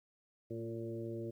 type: harmonic tone with a mistuned harmonic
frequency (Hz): 114.2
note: A#2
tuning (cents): -35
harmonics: 1 / 2 / 3 / 4 / 5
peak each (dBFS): -44 / -47 / -42 / -48 / -49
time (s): 0.5-1.31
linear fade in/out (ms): 10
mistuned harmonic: 3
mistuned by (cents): +18
effects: 12-bit